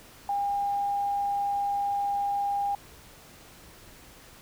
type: tone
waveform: sine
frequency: 806 Hz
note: G5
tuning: 48 cents sharp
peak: -25 dBFS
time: 0.29-2.75 s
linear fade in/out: 2 ms
effects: pink hiss -51 dBFS RMS until 4.41 s